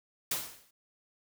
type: noise with exponential decay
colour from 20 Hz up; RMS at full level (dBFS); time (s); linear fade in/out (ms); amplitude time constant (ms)
white; -29; 0.31-0.71; 5; 85
effects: none